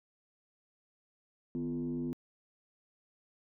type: tone with frequency modulation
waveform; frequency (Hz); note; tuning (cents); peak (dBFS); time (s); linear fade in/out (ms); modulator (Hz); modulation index
sine; 250.7; B3; +26; -32; 1.55-2.13; 0; 92.5; 0.91
effects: tanh soft clip ceiling -28 dBFS